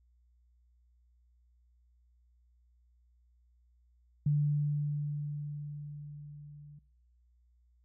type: tone with level ramp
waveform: sine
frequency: 146.83 Hz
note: D3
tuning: in tune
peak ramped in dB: -24 to -49 dBFS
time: 4.26-6.79 s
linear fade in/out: 5 ms
effects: noise-tail reverb RT60 0.7 s tail -24 dB re dry + added 60 Hz sine -64 dBFS peak until 7.84 s